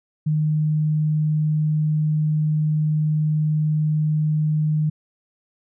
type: tone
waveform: sine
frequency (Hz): 153.4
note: D#3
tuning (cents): -24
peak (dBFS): -17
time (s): 0.26-4.9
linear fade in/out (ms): 10
effects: none